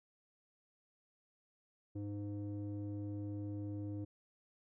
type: tone with low-pass filter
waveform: square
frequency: 102.4 Hz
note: G#2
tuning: 24 cents flat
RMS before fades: -42 dBFS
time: 1.95-4.05 s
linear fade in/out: 10 ms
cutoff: 380 Hz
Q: 7.1
effects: none